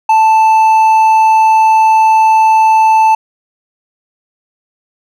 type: tone with hard clipping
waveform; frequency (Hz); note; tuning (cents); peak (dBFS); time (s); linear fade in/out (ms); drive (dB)
triangle; 880; A5; 0; -6; 0.09-3.15; 5; 7
effects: none